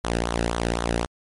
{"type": "tone with flanger", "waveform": "sawtooth", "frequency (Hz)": 58.1, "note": "A#1", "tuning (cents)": -5, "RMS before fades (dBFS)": -25, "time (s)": [0.04, 1.06], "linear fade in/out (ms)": 0, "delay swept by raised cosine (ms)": [0.39, 0.94], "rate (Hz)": 3.9, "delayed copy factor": -0.75, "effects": ["MP3 48 kbps"]}